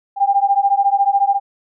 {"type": "beating tone pair", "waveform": "sine", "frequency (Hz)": [790, 804], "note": ["G5", "G5"], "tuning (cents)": [13, 44], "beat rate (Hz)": 14, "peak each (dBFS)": -15, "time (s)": [0.16, 1.4], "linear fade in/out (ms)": 50, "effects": []}